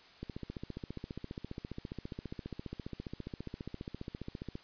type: click train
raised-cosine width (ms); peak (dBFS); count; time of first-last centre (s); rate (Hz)
3; -27; 65; 0.23-4.554; 14.8
effects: white hiss -58 dBFS RMS until 4.63 s + resampled to 11025 Hz